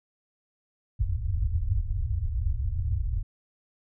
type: low-pass noise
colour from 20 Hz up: white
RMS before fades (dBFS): -27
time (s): 0.99-3.23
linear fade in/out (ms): 20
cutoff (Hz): 110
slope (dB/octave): 96
effects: none